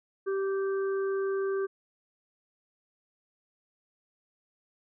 harmonic tone, 389.5 Hz, G4, 11 cents flat, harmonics 1 / 3 / 4, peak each -27 / -41 / -42 dBFS, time 0.26-1.67 s, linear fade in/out 20 ms, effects none

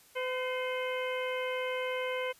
harmonic tone with a mistuned harmonic, 509 Hz, C5, 48 cents flat, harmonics 1 / 2 / 3 / 4 / 5 / 6, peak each -33 / -40 / -43 / -39 / -45 / -44 dBFS, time 0.15-2.33 s, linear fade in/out 20 ms, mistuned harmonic 4, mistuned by +65 cents, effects white hiss -60 dBFS RMS until 2.39 s + resampled to 32000 Hz

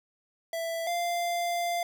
square tone pair in turn, 663 / 693.7 Hz, E5 / F5, +10 / -12 cents, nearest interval minor second, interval 78 cents, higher second, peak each -31 / -28 dBFS, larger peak second, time 0.53-0.87 / 0.87-1.83 s, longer second, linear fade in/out 2 ms, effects none

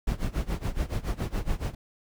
brown noise with tremolo, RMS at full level -26 dBFS, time 0.07-1.75 s, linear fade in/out 5 ms, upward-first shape sine, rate 7.1 Hz, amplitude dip 90%, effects none

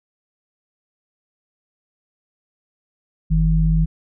sine tone pair together, 48.16 / 160.1 Hz, G1 / D#3, -30 / +50 cents, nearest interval octave + major sixth, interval 2080 cents, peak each -16 dBFS, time 3.3-3.86 s, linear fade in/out 20 ms, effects none

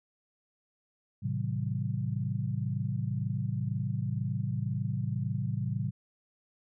sine chord, A diminished seventh, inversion none, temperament just, 110 / 132 / 158.4 / 190.08 Hz, A2 / C3 / Eb3 / Gb3, 0 / +16 / +31 / +47 cents, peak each -33 / -33 / -38 / -37 dBFS, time 1.22-5.91 s, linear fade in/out 20 ms, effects none

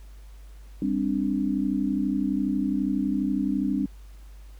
sine chord, G suspended fourth, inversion none, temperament equal with one note detuned, 199.08 / 261.6 / 293.7 Hz, G3 / C4 / D4, +27 / 0 / 0 cents, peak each -27 dBFS, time 0.82-3.86 s, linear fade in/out 2 ms, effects added 50 Hz sine -42 dBFS peak until 4.59 s + pink hiss -59 dBFS RMS until 4.59 s

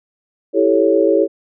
sine chord, A dominant seventh, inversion second, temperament equal, 329.6 / 392 / 440 / 554.4 Hz, E4 / G4 / A4 / C#5, 0 / 0 / 0 / 0 cents, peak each -16 dBFS, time 0.53-1.28 s, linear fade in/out 50 ms, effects none

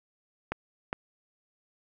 clicks, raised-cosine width 0.5 ms, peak -15 dBFS, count 2, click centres 0.52 / 0.929 s, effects none

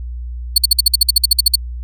sawtooth tone bursts, 4411 Hz, C#8, 9 cents flat, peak -3 dBFS, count 14, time 0.56-1.556 s, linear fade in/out 5 ms, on 21 ms, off 54 ms, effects added 60 Hz sine -23 dBFS peak until 1.83 s

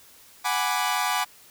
sawtooth chord, G# half-diminished seventh, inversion third, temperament equal, 740 / 830.6 / 987.8 / 1174.7 Hz, F#5 / G#5 / B5 / D6, 0 / 0 / 0 / 0 cents, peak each -25 dBFS, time 0.44-1.25 s, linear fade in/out 20 ms, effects white hiss -52 dBFS RMS until 1.5 s

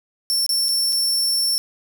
sawtooth tone with dropouts, 5420 Hz, E8, 47 cents sharp, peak -15 dBFS, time 0.3-1.58 s, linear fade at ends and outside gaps 0 ms, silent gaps 0.464-0.492 / 0.684-0.689 / 0.924-0.928 s, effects none

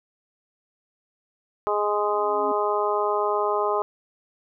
harmonic tone, 207.7 Hz, G#3, in tune, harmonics 2 / 3 / 4 / 5 / 6, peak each -25 / -28 / -28 / -27 / -29 dBFS, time 1.67-3.82 s, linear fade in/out 0 ms
sine tone with exponential growth, 272.4 Hz, C#4, 30 cents flat, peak -29 dBFS, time 1.87-2.52 s, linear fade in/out 5 ms, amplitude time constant 140 ms
effects none

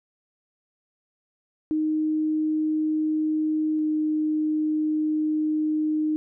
sine tone pair in turn, 310.1 / 308 Hz, D#4 / D#4, -6 / -17 cents, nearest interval unison, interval 11 cents, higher first, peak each -21 dBFS, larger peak neither, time 1.71-3.79 / 3.79-6.16 s, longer second, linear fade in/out 0 ms, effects none

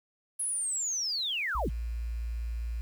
sine linear sweep, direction down, 10750 to 36.71 Hz, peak -29 dBFS, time 0.39-1.7 s, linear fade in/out 10 ms
sine tone, 57.6 Hz, A#1, 20 cents flat, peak -31 dBFS, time 1.55-2.81 s, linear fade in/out 0 ms
effects 9-bit

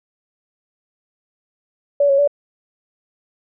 sine tone with pitch steps, 571 / 552 / 575 Hz, D5 / C#5 / D5, -49 / -7 / -37 cents, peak -11 dBFS, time 2-2.276 s, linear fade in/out 5 ms, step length 92 ms, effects none

